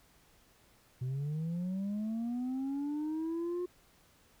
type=linear sweep; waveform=sine; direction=up; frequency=123.7 to 360 Hz; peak=-30 dBFS; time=1.01-3.66 s; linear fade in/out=10 ms; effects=tanh soft clip ceiling -32 dBFS + pink hiss -65 dBFS RMS until 4.4 s